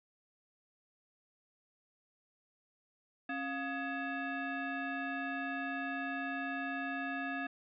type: tone with frequency modulation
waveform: sine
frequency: 704 Hz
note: F5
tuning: 14 cents sharp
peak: -35 dBFS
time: 3.29-7.47 s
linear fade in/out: 5 ms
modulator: 976 Hz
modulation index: 1.6
effects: none